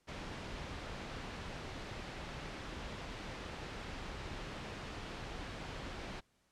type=low-pass noise; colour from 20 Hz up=pink; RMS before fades=-45 dBFS; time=0.07-6.21 s; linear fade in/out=20 ms; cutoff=3900 Hz; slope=12 dB/octave; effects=pink hiss -75 dBFS RMS until 6.51 s + low-pass 10000 Hz 12 dB/octave